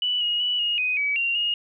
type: tone with pitch steps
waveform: sine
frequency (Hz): 2964 / 2883 / 2953 / 2867 / 2501 / 2280 / 2764 / 2858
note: F#7 / F#7 / F#7 / F7 / D#7 / C#7 / F7 / F7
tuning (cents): +2 / -46 / -4 / +45 / +8 / +48 / -19 / +39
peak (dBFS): -21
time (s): 0.02-1.54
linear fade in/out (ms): 2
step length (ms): 190
effects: none